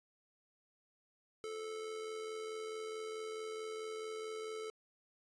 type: tone with amplitude modulation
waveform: square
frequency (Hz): 437.5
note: A4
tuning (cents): -10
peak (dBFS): -40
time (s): 1.44-4.7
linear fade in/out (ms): 0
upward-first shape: sine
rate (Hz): 84.6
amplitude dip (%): 45
effects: resampled to 22050 Hz